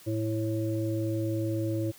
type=harmonic tone; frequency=110 Hz; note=A2; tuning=in tune; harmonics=1 / 3 / 5; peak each=-30 / -30 / -36 dBFS; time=0.06-1.92 s; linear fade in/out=20 ms; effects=white hiss -53 dBFS RMS until 1.98 s